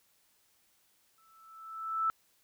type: tone with exponential growth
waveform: sine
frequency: 1318.5 Hz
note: E6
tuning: in tune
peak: -25 dBFS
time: 1.18-2.1 s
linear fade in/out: 0 ms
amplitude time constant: 200 ms
effects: white hiss -70 dBFS RMS until 2.43 s